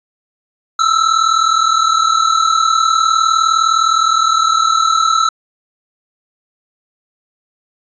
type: tone pair together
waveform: square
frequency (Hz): 1300 / 1339.6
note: E6 / E6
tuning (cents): -24 / +27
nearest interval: minor second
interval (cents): 51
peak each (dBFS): -14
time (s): 0.79-5.29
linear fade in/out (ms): 5
effects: resampled to 16000 Hz